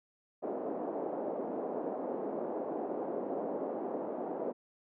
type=band-pass noise; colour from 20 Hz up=white; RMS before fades=-37 dBFS; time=0.42-4.53 s; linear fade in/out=20 ms; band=250 to 660 Hz; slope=24 dB/octave; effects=none